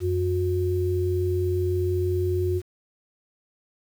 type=tone pair together; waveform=sine; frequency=90.6 / 362.4 Hz; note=F#2 / F#4; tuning=-36 / -36 cents; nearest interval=2 octaves; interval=2400 cents; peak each=-24 dBFS; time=0-2.62 s; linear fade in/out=50 ms; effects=8-bit